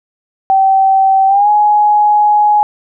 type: tone with pitch glide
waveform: sine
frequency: 772 to 837 Hz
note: G5 to G#5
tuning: -27 to +13 cents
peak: -6 dBFS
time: 0.5-2.63 s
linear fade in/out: 0 ms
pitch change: +140 cents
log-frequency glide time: 1.27-1.49 s
effects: none